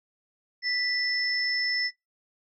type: tone pair together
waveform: sine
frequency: 1975.5 / 5274 Hz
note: B6 / E8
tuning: 0 / 0 cents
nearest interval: octave + perfect fourth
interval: 1700 cents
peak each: -28 dBFS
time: 0.62-1.91 s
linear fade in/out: 50 ms
effects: noise-tail reverb RT60 0.2 s tail -20 dB re dry